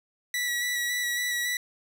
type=tone with vibrato; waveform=sawtooth; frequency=1945 Hz; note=B6; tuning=27 cents flat; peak=-23 dBFS; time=0.34-1.57 s; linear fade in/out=2 ms; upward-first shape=square; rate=3.6 Hz; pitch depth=15 cents each way; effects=none